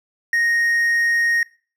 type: tone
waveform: triangle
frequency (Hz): 1864.7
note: A#6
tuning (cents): 0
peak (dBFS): -14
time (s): 0.33-1.43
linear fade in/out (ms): 2
effects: noise-tail reverb RT60 0.4 s tail -21 dB re dry